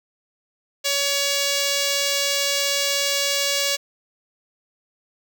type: tone with notch filter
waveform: 5% pulse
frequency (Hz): 563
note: C#5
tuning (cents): +27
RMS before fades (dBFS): -22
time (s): 0.84-3.77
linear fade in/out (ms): 20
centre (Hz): 1300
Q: 1.3
effects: none